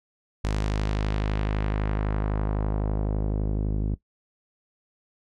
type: tone with low-pass filter sweep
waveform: sawtooth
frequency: 51.91 Hz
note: G#1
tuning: in tune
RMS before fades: -26 dBFS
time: 0.44-3.95 s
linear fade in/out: 5 ms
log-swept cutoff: 7600 to 290 Hz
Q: 0.94
effects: noise-tail reverb RT60 0.1 s tail -17 dB re dry